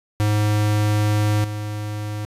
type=tone with level steps; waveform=square; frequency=105.3 Hz; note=G#2; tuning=24 cents sharp; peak=-17 / -26 dBFS; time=0.2-2.25 s; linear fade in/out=0 ms; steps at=1.44 s; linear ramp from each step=5 ms; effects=resampled to 32000 Hz + 9-bit